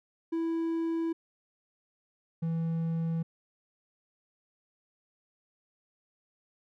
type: tone pair in turn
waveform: triangle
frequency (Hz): 329.6 / 164.51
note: E4 / E3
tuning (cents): 0 / -3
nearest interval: octave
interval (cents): 1203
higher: first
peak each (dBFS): -26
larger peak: neither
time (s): 0.32-1.13 / 2.42-3.23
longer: neither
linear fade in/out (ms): 10
effects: none